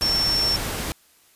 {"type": "tone in noise", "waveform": "sine", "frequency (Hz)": 5430, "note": "F8", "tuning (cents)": -50, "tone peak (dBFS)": -19, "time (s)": [0.02, 0.56], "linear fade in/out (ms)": 0, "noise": "pink", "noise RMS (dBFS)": -28, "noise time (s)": [0.01, 0.92], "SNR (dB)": 6, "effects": ["white hiss -57 dBFS RMS until 1.35 s", "resampled to 32000 Hz"]}